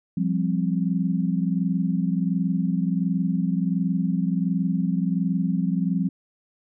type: chord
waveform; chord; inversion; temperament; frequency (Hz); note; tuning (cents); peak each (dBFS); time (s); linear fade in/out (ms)
sine; F suspended second; none; equal; 174.61 / 196 / 261.6; F3 / G3 / C4; 0 / 0 / 0; -23 / -25 / -28; 0.17-6.09; 5
effects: none